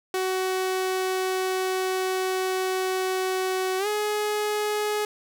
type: tone with pitch glide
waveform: sawtooth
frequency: 374.5 to 420.4 Hz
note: F#4 to G#4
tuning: +21 to +21 cents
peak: -20 dBFS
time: 0.14-5.05 s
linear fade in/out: 2 ms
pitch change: +200 cents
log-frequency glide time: 3.78-3.87 s
effects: none